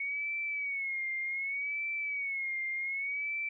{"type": "tone with vibrato", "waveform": "sine", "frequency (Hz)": 2217, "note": "C#7", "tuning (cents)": 0, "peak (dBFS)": -32, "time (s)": [0, 3.49], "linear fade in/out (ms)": 5, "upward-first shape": "sine", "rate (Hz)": 0.66, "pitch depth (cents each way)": 87, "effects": []}